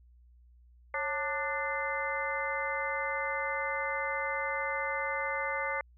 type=harmonic tone with a mistuned harmonic; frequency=295.4 Hz; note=D4; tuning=10 cents sharp; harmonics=2 / 3 / 4 / 5 / 6 / 7; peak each=-37 / -38 / -38 / -40 / -40 / -35 dBFS; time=0.94-5.81 s; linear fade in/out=2 ms; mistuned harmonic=2; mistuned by=-130 cents; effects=added 60 Hz sine -56 dBFS peak until 5.97 s